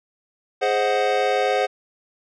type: chord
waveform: square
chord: Ab dominant seventh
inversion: none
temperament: equal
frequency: 415.3 / 523.3 / 622.3 / 740 Hz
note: Ab4 / C5 / Eb5 / Gb5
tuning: 0 / 0 / 0 / 0 cents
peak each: -25 / -23 / -29 / -23 dBFS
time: 0.61-1.67 s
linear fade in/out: 20 ms
effects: low-pass 4000 Hz 12 dB/octave